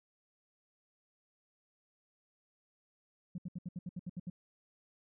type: tone bursts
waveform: sine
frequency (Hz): 177.9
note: F3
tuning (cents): +32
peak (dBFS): -36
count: 10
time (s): 3.35-4.3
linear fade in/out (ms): 5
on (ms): 32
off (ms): 70
effects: tanh soft clip ceiling -34 dBFS